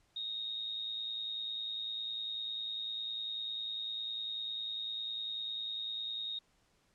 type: tone with amplitude modulation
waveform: sine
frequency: 3729 Hz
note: A#7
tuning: in tune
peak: -34 dBFS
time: 0.16-6.39 s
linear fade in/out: 5 ms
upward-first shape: sine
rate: 110 Hz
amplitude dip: 55%
effects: pink hiss -72 dBFS RMS until 6.94 s + low-pass 9000 Hz 12 dB/octave